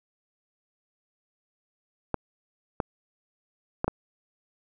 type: clicks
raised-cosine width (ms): 1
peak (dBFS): -11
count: 4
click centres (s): 2.143 / 2.802 / 3.844 / 3.88
effects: none